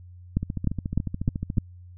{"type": "two click trains", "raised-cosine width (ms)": 5, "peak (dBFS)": [-16, -9], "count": [17, 5], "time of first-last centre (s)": [[0.43, 1.573], [0.37, 1.582]], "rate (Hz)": [14, 3.3], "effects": ["added 89 Hz sine -43 dBFS peak until 1.97 s"]}